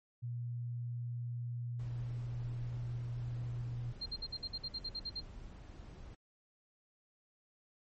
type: tone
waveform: sine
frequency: 120 Hz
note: B2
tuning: 49 cents flat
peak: -37 dBFS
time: 0.22-3.93 s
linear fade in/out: 20 ms
type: noise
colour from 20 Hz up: brown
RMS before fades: -50 dBFS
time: 1.79-6.15 s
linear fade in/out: 5 ms
type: tone bursts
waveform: sine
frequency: 4186 Hz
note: C8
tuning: in tune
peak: -37 dBFS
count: 12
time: 4.01-5.205 s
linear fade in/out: 10 ms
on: 51 ms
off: 53 ms
effects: MP3 32 kbps